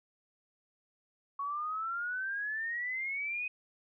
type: exponential sweep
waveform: sine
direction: up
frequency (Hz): 1108.7 to 2521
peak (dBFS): -33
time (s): 1.39-3.48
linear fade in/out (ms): 5
effects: none